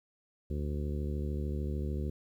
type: harmonic tone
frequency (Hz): 73.42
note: D2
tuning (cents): 0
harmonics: 1 / 2 / 3 / 4 / 5 / 6 / 7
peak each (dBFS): -33 / -39 / -41 / -47 / -43 / -48 / -50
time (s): 0.5-2.1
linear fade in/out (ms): 5
effects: 11-bit